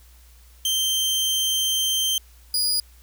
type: tone pair in turn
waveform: sawtooth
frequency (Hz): 3136 / 4901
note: G7 / D#8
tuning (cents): 0 / -27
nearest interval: minor sixth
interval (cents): 773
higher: second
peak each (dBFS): -17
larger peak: neither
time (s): 0.65-2.18 / 2.54-2.8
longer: first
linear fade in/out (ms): 2
effects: added 60 Hz sine -48 dBFS peak until 3.02 s + white hiss -56 dBFS RMS until 3.02 s